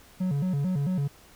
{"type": "tone with vibrato", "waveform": "triangle", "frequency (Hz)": 161.7, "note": "E3", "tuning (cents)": -33, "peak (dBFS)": -22, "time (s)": [0.2, 1.08], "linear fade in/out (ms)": 10, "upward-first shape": "square", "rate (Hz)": 4.5, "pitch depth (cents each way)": 230, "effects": ["pink hiss -54 dBFS RMS until 1.35 s"]}